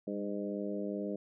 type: harmonic tone with a mistuned harmonic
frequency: 102.2 Hz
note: G#2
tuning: 27 cents flat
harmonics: 2 / 3 / 4 / 5 / 6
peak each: -38 / -40 / -41 / -42 / -43 dBFS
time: 0.07-1.16 s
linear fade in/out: 5 ms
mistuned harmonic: 2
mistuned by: -31 cents
effects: none